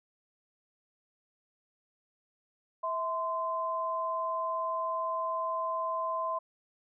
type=tone pair together; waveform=sine; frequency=651 / 1033.4 Hz; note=E5 / C6; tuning=-22 / -22 cents; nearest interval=minor sixth; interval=800 cents; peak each=-35 / -31 dBFS; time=2.83-6.39 s; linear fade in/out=10 ms; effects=none